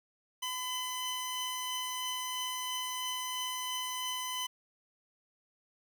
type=tone pair together; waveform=sawtooth; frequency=1012 / 3033 Hz; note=B5 / F#7; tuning=+42 / +42 cents; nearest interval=octave + perfect fifth; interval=1900 cents; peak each=-34 / -34 dBFS; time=0.42-4.47 s; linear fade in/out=10 ms; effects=none